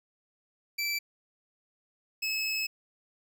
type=tone pair in turn; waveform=25% pulse; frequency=2327 / 2589 Hz; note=D7 / E7; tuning=-17 / -32 cents; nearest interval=major second; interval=185 cents; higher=second; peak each=-25 dBFS; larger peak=neither; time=0.78-0.99 / 2.22-2.67 s; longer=second; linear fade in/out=10 ms; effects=none